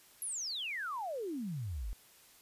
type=exponential sweep; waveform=sine; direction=down; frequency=11480 to 43.46 Hz; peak=-36 dBFS; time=0.22-1.93 s; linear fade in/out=0 ms; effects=white hiss -61 dBFS RMS until 2.41 s + resampled to 32000 Hz